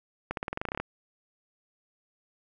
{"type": "accelerating click train", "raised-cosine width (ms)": 0.5, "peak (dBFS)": -16, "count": 13, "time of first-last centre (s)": [0.31, 0.8], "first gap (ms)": 62, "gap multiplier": 0.92, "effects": []}